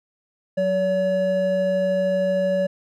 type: tone pair together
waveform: triangle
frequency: 185 / 568 Hz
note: F#3 / C#5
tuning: 0 / +42 cents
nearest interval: octave + perfect fifth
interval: 1942 cents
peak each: -24 / -17 dBFS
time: 0.57-2.67 s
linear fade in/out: 10 ms
effects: none